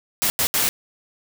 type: noise bursts at uneven times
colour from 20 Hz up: white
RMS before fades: -20 dBFS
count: 3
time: 0.22-0.3 / 0.39-0.47 / 0.54-0.69 s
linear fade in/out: 0 ms
effects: none